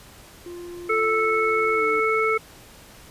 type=tone with pitch glide; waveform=triangle; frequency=349.2 to 305.8 Hz; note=F4 to D#4; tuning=0 to -30 cents; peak=-32 dBFS; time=0.46-2 s; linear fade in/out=2 ms; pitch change=-230 cents; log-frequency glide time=1.74-1.83 s
type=harmonic tone; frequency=440 Hz; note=A4; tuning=in tune; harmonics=1 / 3 / 5; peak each=-22 / -23 / -24 dBFS; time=0.89-2.38 s; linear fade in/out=10 ms
effects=pink hiss -47 dBFS RMS until 3.1 s + resampled to 32000 Hz